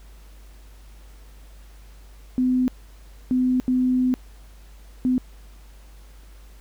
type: tone bursts at uneven times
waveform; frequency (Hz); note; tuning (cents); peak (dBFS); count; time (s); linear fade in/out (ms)
sine; 253.9; B3; +48; -17; 4; 2.38-2.68 / 3.31-3.6 / 3.68-4.14 / 5.05-5.18; 0
effects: added 50 Hz sine -43 dBFS peak until 6.6 s + pink hiss -55 dBFS RMS until 6.6 s